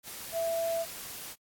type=tone in noise; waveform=sine; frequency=665 Hz; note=E5; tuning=15 cents sharp; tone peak=-28 dBFS; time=0.32-0.86 s; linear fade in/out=50 ms; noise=white; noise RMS=-42 dBFS; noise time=0.03-1.36 s; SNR=+11 dB; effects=AAC 64 kbps